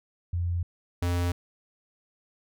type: tone pair in turn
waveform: sine / square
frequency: 86.9 / 87.66 Hz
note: F2 / F2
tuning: -8 / +7 cents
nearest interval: unison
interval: 15 cents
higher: second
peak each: -25 dBFS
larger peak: neither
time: 0.33-0.63 / 1.02-1.32 s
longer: neither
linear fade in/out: 5 ms
effects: none